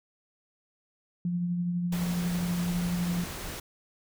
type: tone with tremolo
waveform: sine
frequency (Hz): 175.3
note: F3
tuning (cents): +7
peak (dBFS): -25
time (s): 1.25-3.24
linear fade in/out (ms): 2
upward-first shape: triangle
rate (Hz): 12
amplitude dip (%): 35
type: noise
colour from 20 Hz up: pink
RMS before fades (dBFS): -38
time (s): 1.92-3.6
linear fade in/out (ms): 5
effects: none